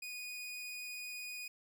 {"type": "tone", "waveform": "sawtooth", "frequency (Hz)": 2473, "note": "D#7", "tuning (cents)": -11, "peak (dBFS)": -39, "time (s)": [0.02, 1.48], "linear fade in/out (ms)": 5, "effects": []}